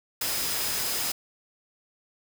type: tone in noise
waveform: sine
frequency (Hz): 5040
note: D#8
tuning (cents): +21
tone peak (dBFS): -36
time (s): 0.21-1.12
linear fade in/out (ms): 5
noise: white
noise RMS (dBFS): -29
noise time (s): 0.21-1.12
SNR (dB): -10
effects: none